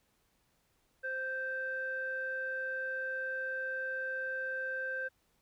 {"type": "tone with low-pass filter", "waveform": "square", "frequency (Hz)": 522, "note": "C5", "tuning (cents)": -4, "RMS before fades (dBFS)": -37, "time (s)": [1.03, 5.09], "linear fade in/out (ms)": 20, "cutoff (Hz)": 1500, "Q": 8.2, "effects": ["pink hiss -74 dBFS RMS until 5.41 s"]}